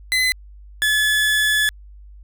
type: tone pair in turn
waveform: 30% pulse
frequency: 2026 / 1717.5 Hz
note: B6 / A6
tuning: +44 / -42 cents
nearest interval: minor third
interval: 286 cents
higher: first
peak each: -13 dBFS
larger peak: neither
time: 0.12-0.32 / 0.82-1.69 s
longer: second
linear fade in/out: 0 ms
effects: added 50 Hz sine -39 dBFS peak until 2.23 s